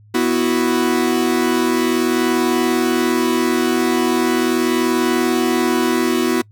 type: chord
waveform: 45% pulse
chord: B suspended fourth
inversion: none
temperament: equal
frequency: 246.9 / 329.6 / 370 Hz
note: B3 / E4 / F#4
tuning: 0 / 0 / 0 cents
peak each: -19 dBFS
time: 0.14-6.42 s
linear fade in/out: 10 ms
effects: noise-tail reverb RT60 0.1 s tail -25 dB re dry + added 105 Hz sine -44 dBFS peak until 6.51 s